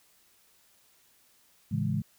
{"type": "chord", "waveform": "sine", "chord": "A major seventh", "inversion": "none", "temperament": "equal with one note detuned", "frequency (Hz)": [110, 138.59, 164.81, 207.1], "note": ["A2", "C#3", "E3", "G#3"], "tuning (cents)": [0, 0, 0, -5], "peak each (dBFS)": -32, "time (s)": [1.71, 2.02], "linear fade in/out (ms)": 10, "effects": ["white hiss -64 dBFS RMS until 2.18 s"]}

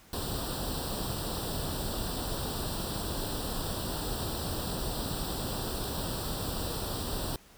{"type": "noise with comb filter", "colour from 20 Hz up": "pink", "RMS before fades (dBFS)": -34, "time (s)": [0.13, 7.36], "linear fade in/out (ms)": 2, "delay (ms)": 0.23, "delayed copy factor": 0.9, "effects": ["pink hiss -57 dBFS RMS until 7.57 s"]}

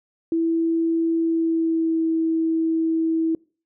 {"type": "tone with pitch glide", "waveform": "sine", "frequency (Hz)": [329.6, 324.7], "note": ["E4", "E4"], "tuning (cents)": [0, -26], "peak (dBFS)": -18, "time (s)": [0.32, 3.35], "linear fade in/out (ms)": 2, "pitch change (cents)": -26, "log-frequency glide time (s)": [1.17, 2.04], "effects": ["noise-tail reverb RT60 0.4 s tail -26 dB re dry"]}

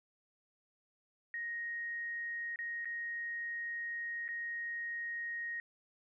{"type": "tone with dropouts", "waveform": "sine", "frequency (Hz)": 1872, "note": "A#6", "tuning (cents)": 7, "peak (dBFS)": -37, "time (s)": [1.34, 5.6], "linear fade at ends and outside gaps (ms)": 1, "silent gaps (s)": [[2.559, 2.589], [2.847, 2.855], [4.28, 4.288]], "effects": []}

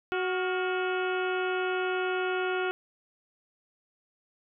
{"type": "harmonic tone with a mistuned harmonic", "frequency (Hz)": 370, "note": "F#4", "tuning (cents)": 0, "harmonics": [1, 2, 3, 4, 5, 6, 7, 8, 9], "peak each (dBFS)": [-29, -35, -40, -33, -45, -44, -40, -44, -50], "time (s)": [0.12, 2.71], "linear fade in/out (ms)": 0, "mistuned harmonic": 4, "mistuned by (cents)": -70, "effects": []}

